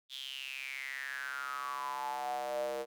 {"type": "tone with high-pass filter sweep", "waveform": "square", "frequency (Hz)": 67, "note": "C2", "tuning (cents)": 42, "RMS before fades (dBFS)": -39, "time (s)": [0.09, 2.86], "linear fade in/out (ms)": 50, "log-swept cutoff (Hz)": [3500, 500], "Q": 8.9, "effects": []}